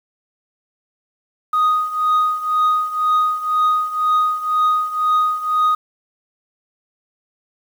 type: tone with tremolo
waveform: sine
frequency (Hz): 1244.5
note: D#6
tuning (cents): 0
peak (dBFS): -9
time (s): 1.53-5.75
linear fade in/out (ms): 5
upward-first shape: triangle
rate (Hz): 2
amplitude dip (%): 85
effects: tanh soft clip ceiling -11 dBFS + 7-bit